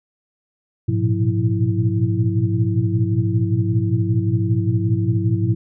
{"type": "tone cluster", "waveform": "sine", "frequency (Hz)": [104.6, 116.7, 121.9, 178.3, 329], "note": ["G#2", "A#2", "B2", "F3", "E4"], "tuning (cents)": [13, 2, -22, 36, -3], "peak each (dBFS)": [-19, -22, -23, -25, -25], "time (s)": [0.88, 5.55], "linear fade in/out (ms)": 10, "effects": []}